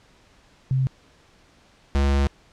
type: tone pair in turn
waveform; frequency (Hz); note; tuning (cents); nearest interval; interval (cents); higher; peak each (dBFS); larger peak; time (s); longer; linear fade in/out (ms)
sine / square; 131.7 / 69.52; C3 / C#2; +12 / +6; major seventh; 1106; first; -18; neither; 0.71-0.87 / 1.95-2.27; second; 0
effects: pink hiss -56 dBFS RMS until 2.52 s + low-pass 6000 Hz 12 dB/octave